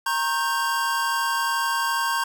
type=chord; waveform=square; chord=G diminished; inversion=first; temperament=equal with one note detuned; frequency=932.3 / 1084 / 1568 Hz; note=Bb5 / Db6 / G6; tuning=0 / -39 / 0 cents; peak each=-27 dBFS; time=0.06-2.24 s; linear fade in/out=5 ms; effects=none